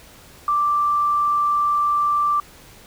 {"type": "tone", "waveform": "sine", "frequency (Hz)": 1174.7, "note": "D6", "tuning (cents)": 0, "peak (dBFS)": -16, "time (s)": [0.48, 2.4], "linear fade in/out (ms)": 2, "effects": ["pink hiss -46 dBFS RMS until 2.86 s"]}